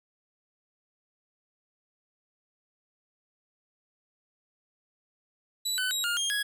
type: tone with pitch steps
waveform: 25% pulse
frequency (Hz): 3944 / 1508 / 3826 / 1415 / 3220 / 1666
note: B7 / F#6 / A#7 / F6 / G7 / G#6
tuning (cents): -3 / +32 / +44 / +22 / +46 / +5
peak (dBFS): -23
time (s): 5.65-6.43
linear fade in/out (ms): 10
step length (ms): 130
effects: none